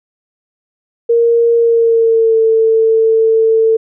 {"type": "tone with pitch glide", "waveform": "sine", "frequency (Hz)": [466.5, 446.7], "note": ["A#4", "A4"], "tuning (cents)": [1, 26], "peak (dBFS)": -7, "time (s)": [1.09, 3.77], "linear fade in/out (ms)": 10, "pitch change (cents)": -75, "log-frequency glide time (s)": [1.56, 2.4], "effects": []}